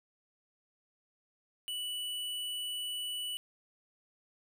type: tone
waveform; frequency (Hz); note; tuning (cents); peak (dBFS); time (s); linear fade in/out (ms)
square; 2960; F#7; 0; -36; 1.68-3.37; 0
effects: none

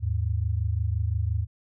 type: tone pair together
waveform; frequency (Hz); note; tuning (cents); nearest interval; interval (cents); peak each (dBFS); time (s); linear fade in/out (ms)
sine; 79.31 / 105.1; D#2 / G#2; +34 / +21; perfect fourth; 487; -26; 0-1.47; 50
effects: none

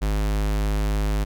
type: tone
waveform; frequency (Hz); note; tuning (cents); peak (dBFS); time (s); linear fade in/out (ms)
square; 51.7; G#1; -7; -21; 0.01-1.25; 20
effects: none

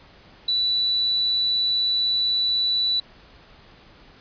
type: tone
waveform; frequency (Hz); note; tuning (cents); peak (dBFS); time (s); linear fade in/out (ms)
sine; 3958; B7; +3; -19; 0.48-3; 5
effects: pink hiss -50 dBFS RMS until 4.2 s + resampled to 11025 Hz

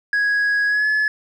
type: tone with pitch glide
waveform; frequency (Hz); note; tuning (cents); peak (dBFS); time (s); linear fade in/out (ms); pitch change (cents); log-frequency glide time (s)
sine; 1661.2 to 1712.8; G#6 to A6; 0 to -47; -13; 0.13-1.08; 2; +53; 0.67-0.87
effects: tanh soft clip ceiling -15 dBFS + 9-bit

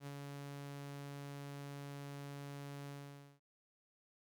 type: tone with ADSR envelope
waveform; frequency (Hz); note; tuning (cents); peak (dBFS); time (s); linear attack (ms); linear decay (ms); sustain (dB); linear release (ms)
sawtooth; 141.6; C#3; +37; -40; 0-3.4; 67; 43; -2; 510
effects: none

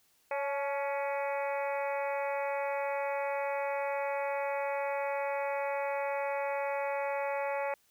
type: harmonic tone with a mistuned harmonic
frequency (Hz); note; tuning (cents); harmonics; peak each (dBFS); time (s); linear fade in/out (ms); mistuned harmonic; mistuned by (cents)
279.1; C#4; +12; 2 / 3 / 4 / 5 / 6 / 7 / 8 / 9; -33 / -36 / -44 / -45 / -48 / -44 / -44 / -46; 0.31-7.74; 2; 3; +39
effects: white hiss -69 dBFS RMS until 7.9 s

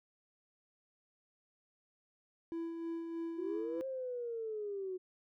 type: tone with tremolo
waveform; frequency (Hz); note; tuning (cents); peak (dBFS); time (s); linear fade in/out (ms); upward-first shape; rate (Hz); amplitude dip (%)
triangle; 332.4; E4; +15; -34; 2.52-3.81; 0; sine; 3.2; 40
type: linear two-way sweep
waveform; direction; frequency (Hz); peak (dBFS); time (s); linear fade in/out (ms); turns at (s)
sine; up then down; 349.2 to 535 to 363.9; -37; 3.37-4.98; 20; 3.86
effects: tanh soft clip ceiling -27 dBFS

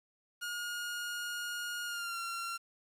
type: tone with pitch glide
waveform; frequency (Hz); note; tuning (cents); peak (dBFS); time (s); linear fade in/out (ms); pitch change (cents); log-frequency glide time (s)
sawtooth; 1431 to 1371.1; F6 to F6; +42 to -32; -33; 0.41-2.58; 20; -74; 1.85-2.18
effects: resampled to 32000 Hz + 10-bit

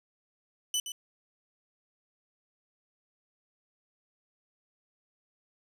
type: tone with echo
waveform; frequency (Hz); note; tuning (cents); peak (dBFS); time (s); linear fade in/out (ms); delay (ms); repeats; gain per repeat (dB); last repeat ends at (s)
20% pulse; 2992; F#7; +19; -22; 0.74-0.8; 2; 120; 1; -9; 0.92
effects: none

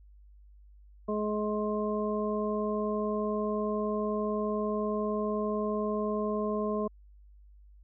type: harmonic tone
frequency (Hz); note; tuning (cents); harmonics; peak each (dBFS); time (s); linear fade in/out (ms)
211.2; G#3; +29; 1 / 2 / 3 / 5; -32 / -32 / -35 / -37; 1.08-6.88; 10
effects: added 50 Hz sine -52 dBFS peak until 7.83 s

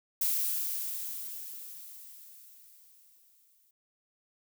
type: noise with exponential decay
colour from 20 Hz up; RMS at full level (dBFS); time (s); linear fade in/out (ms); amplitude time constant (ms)
violet; -28; 0.21-3.71; 5; 760
effects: none

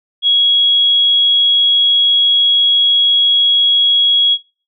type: tone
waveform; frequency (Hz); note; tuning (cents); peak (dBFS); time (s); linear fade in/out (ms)
sine; 3322; G#7; 0; -8; 0.22-4.38; 50
effects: noise-tail reverb RT60 0.4 s tail -21 dB re dry

